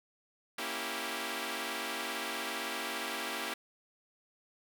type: chord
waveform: 5% pulse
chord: A# diminished seventh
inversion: none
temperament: equal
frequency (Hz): 233.1 / 277.2 / 329.6 / 392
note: A#3 / C#4 / E4 / G4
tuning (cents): 0 / 0 / 0 / 0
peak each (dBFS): -30 / -31 / -29 / -29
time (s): 0.58-3.54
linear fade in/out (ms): 5
effects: none